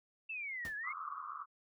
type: exponential two-way sweep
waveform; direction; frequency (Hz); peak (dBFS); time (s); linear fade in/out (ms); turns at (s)
sine; down then up; 2700 to 1657 to 2231; -39; 0.29-0.93; 10; 0.76
type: noise with exponential decay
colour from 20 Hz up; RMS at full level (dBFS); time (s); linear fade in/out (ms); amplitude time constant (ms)
pink; -44; 0.65-0.78; 0; 27
type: band-pass noise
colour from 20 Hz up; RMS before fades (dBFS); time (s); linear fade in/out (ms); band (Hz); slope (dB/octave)
pink; -44; 0.83-1.46; 50; 1100 to 1300; 96
effects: none